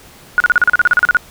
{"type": "tone bursts", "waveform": "sine", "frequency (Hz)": 1451, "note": "F#6", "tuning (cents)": -34, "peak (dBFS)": -6, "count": 14, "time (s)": [0.38, 1.169], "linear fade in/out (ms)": 0, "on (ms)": 22, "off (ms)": 37, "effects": ["pink hiss -41 dBFS RMS until 1.3 s"]}